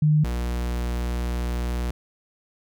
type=tone pair in turn; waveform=sine / 45% pulse; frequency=151.9 / 60.09 Hz; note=D#3 / B1; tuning=-41 / -47 cents; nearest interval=octave + major third; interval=1606 cents; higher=first; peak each=-15 / -24 dBFS; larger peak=first; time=0.02-0.24 / 0.24-1.91 s; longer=second; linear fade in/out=5 ms; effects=none